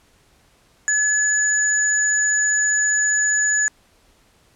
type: tone pair together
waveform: sine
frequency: 1700 / 6895 Hz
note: G#6 / A8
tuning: +40 / -36 cents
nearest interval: 2 octaves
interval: 2424 cents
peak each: -19 / -18 dBFS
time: 0.88-3.68 s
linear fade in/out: 0 ms
effects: pink hiss -57 dBFS RMS until 4.55 s + low-pass 11000 Hz 12 dB/octave